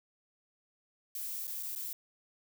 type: noise with dropouts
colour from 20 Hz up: violet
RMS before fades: -39 dBFS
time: 1.15-1.93 s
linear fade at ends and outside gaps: 2 ms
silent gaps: 1.471-1.477 / 1.627-1.631 / 1.752-1.759 s
effects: none